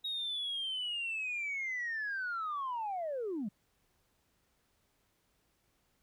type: linear sweep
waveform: sine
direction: down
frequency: 3793 to 185 Hz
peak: -33 dBFS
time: 0.04-3.49 s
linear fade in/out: 10 ms
effects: tanh soft clip ceiling -31 dBFS + pink hiss -75 dBFS RMS until 6.02 s